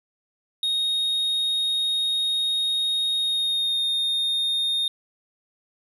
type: tone with pitch glide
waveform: triangle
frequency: 3729 to 3680 Hz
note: A#7 to A#7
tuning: 0 to -23 cents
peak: -20 dBFS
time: 0.63-4.88 s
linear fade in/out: 2 ms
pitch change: -23 cents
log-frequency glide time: 3.17-3.85 s
effects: none